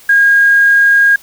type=tone with quantisation; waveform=sine; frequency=1628 Hz; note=G#6; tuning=35 cents flat; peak=-5 dBFS; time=0.09-1.16 s; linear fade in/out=5 ms; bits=5; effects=white hiss -41 dBFS RMS until 1.22 s